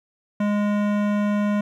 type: tone with hard clipping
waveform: sine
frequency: 206.6 Hz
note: G#3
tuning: 9 cents flat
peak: -21 dBFS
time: 0.4-1.61 s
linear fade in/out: 5 ms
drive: 17 dB
effects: none